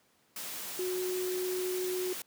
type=tone in noise; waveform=sine; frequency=366.8 Hz; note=F#4; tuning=15 cents flat; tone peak=-31 dBFS; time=0.79-2.13 s; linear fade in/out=2 ms; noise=white; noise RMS=-40 dBFS; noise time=0.36-2.22 s; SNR=+6 dB; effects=pink hiss -68 dBFS RMS until 2.26 s + high-pass 150 Hz 12 dB/octave